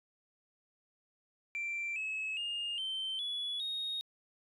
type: tone with pitch steps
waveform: sine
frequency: 2352 / 2580 / 2830 / 3103 / 3404 / 3734 Hz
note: D7 / E7 / F7 / G7 / G#7 / A#7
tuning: +2 / -38 / +22 / -18 / +42 / +2 cents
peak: -33 dBFS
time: 1.55-4.01 s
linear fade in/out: 0 ms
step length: 410 ms
effects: tanh soft clip ceiling -32 dBFS